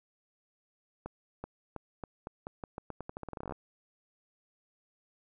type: accelerating click train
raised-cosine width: 1 ms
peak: -25 dBFS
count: 23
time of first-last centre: 1.06-3.522 s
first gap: 380 ms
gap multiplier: 0.85
effects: none